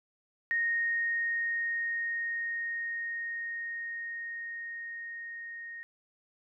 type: tone with level ramp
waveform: sine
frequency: 1859 Hz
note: A#6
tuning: 5 cents flat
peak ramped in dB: -26 to -40 dBFS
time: 0.51-5.83 s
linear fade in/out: 0 ms
effects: none